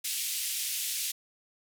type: band-pass noise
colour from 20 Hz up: white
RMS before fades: -33 dBFS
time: 0.04-1.12 s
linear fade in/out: 10 ms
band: 2400 to 14000 Hz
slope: 24 dB/octave
effects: none

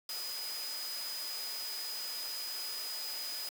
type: tone in noise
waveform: sine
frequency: 4978 Hz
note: D#8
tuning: in tune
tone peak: -39 dBFS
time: 0.09-3.49 s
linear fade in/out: 2 ms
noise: white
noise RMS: -43 dBFS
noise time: 0.09-3.49 s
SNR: +1 dB
effects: high-pass 400 Hz 12 dB/octave

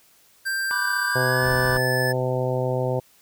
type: tone with pitch glide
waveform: square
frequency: 1577 to 1739.7 Hz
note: G6 to A6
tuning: +10 to -20 cents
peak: -24 dBFS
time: 0.45-2.13 s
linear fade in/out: 20 ms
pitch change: +170 cents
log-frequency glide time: 1.07-1.48 s
type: chord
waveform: triangle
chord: G major seventh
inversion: first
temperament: equal with one note detuned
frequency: 987.8 / 1174.7 / 1480 / 1541.9 Hz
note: B5 / D6 / F#6 / G6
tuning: 0 / 0 / 0 / -29 cents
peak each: -29 dBFS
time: 0.71-1.77 s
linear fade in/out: 0 ms
type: harmonic tone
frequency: 127.7 Hz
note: C3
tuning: 42 cents flat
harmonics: 1 / 2 / 3 / 4 / 5 / 6 / 7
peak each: -25 / -34 / -29 / -26 / -30 / -36 / -34 dBFS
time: 1.15-3 s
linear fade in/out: 10 ms
type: noise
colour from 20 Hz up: brown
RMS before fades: -34 dBFS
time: 1.43-1.78 s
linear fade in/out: 0 ms
effects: white hiss -57 dBFS RMS until 3.21 s

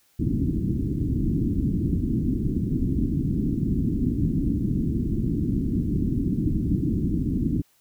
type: low-pass noise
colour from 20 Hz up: white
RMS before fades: -24 dBFS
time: 0.19-7.62 s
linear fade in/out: 10 ms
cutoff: 310 Hz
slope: 48 dB/octave
effects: white hiss -63 dBFS RMS until 7.8 s

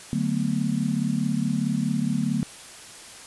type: chord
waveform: sine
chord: B minor seventh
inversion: first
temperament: just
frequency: 148.16 / 185.21 / 222.2 / 246.9 Hz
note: D3 / F#3 / A3 / B3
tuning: +16 / +2 / +17 / 0 cents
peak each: -28 / -28 / -26 / -28 dBFS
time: 0.13-2.43 s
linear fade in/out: 0 ms
effects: white hiss -43 dBFS RMS until 3.26 s + resampled to 24000 Hz

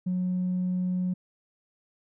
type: tone with tanh clipping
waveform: triangle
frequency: 182.1 Hz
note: F#3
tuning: 27 cents flat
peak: -25 dBFS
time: 0.06-1.14 s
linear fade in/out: 10 ms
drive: 5 dB
effects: none

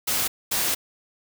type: noise bursts at uneven times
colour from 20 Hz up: white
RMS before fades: -24 dBFS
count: 2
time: 0.07-0.28 / 0.51-0.75 s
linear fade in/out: 10 ms
effects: none

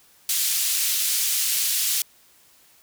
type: band-pass noise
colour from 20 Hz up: white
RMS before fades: -23 dBFS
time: 0.29-2.02 s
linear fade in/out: 2 ms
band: 3100 to 15000 Hz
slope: 12 dB/octave
effects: white hiss -56 dBFS RMS until 2.82 s

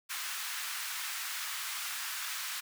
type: high-pass noise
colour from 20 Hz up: pink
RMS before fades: -38 dBFS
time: 0.09-2.61 s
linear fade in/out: 20 ms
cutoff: 1200 Hz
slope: 24 dB/octave
effects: none

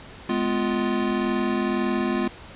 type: chord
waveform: square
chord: F diminished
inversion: first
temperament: just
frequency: 209.5 / 251.4 / 349.2 Hz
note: Ab3 / Cb4 / F4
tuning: +15 / +31 / 0 cents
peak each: -27 dBFS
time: 0.29-2.28 s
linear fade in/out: 5 ms
effects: pink hiss -43 dBFS RMS until 2.55 s + resampled to 8000 Hz

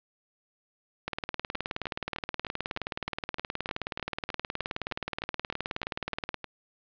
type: two click trains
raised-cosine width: 0.3 ms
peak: -15 / -20 dBFS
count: 101 / 17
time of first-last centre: 1.08-6.343 / 1.55-6.443 s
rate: 19 / 3.27 Hz
effects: resampled to 11025 Hz + 7-bit

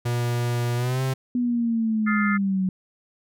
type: tone with pitch glide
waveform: 45% pulse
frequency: 120.2 to 131.84 Hz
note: B2 to C3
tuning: -46 to +14 cents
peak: -22 dBFS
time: 0.05-1.14 s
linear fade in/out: 10 ms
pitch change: +160 cents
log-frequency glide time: 0.76-1.02 s
type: linear sweep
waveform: sine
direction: down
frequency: 246.9 to 184.9 Hz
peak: -20 dBFS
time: 1.35-2.69 s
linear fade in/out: 2 ms
type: chord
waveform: sine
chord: F dominant seventh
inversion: third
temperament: just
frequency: 1257.2 / 1396.9 / 1746.1 / 2095 Hz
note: Eb6 / F6 / A6 / C7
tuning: +18 / 0 / -14 / +2 cents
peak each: -28 / -29 / -29 / -28 dBFS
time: 2.06-2.38 s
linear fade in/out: 20 ms
effects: none

